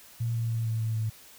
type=tone with pitch steps; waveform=sine; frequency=116.54 / 115.27 / 114.01 / 112.77 / 111.53 / 110.32 Hz; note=A#2 / A#2 / A#2 / A2 / A2 / A2; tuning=0 / -19 / -38 / +43 / +24 / +5 cents; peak=-26 dBFS; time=0.2-1.1 s; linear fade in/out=10 ms; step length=150 ms; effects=white hiss -52 dBFS RMS until 1.38 s